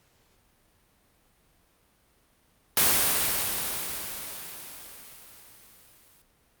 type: noise with exponential decay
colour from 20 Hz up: white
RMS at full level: -20 dBFS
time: 2.77-6.22 s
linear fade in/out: 2 ms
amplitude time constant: 750 ms
effects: pink hiss -65 dBFS RMS until 6.6 s + Opus 48 kbps